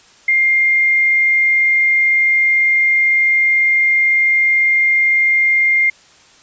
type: tone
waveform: sine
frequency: 2113 Hz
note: C7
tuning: 16 cents sharp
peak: -10 dBFS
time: 0.28-5.9 s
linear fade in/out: 5 ms
effects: white hiss -47 dBFS RMS until 6.42 s + resampled to 16000 Hz